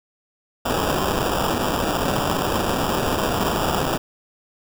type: noise with sample-and-hold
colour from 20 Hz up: white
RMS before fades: -22 dBFS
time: 0.65-3.98 s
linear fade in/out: 10 ms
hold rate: 2100 Hz
effects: none